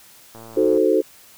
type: click train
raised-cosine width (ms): 1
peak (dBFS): -27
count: 49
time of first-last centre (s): 0.35-0.775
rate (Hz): 113
type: chord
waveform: sine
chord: D# diminished seventh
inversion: none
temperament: equal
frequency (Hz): 311.1 / 370 / 440 / 523.3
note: D#4 / F#4 / A4 / C5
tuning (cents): 0 / 0 / 0 / 0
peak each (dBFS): -21 / -19 / -18 / -21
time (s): 0.56-1.02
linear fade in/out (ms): 20
effects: white hiss -48 dBFS RMS until 1.37 s